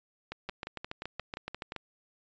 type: two click trains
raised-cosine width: 0.3 ms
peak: -22 / -21 dBFS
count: 9 / 10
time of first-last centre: 0.32-1.721 / 0.49-1.763 s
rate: 5.71 / 7.07 Hz
effects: resampled to 16000 Hz